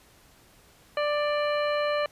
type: harmonic tone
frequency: 590 Hz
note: D5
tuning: 8 cents sharp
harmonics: 1 / 2 / 3 / 4 / 5 / 7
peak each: -25 / -31 / -35 / -37 / -39 / -42 dBFS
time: 0.97-2.06 s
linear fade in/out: 2 ms
effects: pink hiss -57 dBFS RMS until 2.11 s + resampled to 32000 Hz